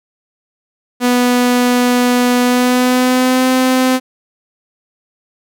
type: tone with pitch glide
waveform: sawtooth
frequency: 246.3 to 257.4 Hz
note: B3 to C4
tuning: -5 to -28 cents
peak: -6 dBFS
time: 1-4 s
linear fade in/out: 50 ms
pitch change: +77 cents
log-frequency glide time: 2.41-3.48 s
effects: none